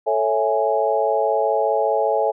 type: chord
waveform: sine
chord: A major seventh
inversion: none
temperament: equal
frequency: 440 / 554.4 / 659.3 / 830.6 Hz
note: A4 / C#5 / E5 / G#5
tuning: 0 / 0 / 0 / 0 cents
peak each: -22 dBFS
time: 0.06-2.32 s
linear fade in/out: 20 ms
effects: none